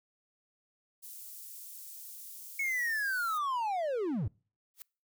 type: high-pass noise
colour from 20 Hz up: white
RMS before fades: -47 dBFS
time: 1.02-3.39 s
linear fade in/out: 20 ms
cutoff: 8000 Hz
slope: 12 dB/octave
type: linear sweep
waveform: triangle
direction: down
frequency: 2217 to 79.1 Hz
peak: -28 dBFS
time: 2.59-4.28 s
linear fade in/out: 5 ms
type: noise with exponential growth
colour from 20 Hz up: blue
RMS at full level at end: -42 dBFS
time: 4.74-4.82 s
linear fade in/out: 0 ms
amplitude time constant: 17 ms
effects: noise-tail reverb RT60 0.4 s tail -26 dB re dry